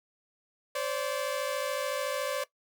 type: tone pair together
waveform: sawtooth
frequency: 523.3 / 577.1 Hz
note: C5 / D5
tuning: 0 / -30 cents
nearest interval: major second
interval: 170 cents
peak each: -30 / -28 dBFS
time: 0.75-2.44 s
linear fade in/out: 5 ms
effects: noise-tail reverb RT60 0.1 s tail -17 dB re dry